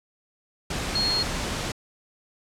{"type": "tone in noise", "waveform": "sine", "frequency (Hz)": 4285, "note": "C8", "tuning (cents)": 40, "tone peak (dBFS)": -22, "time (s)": [0.95, 1.23], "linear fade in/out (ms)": 5, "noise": "pink", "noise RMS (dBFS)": -29, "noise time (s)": [0.7, 1.72], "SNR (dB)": 4, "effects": ["low-pass 8000 Hz 12 dB/octave"]}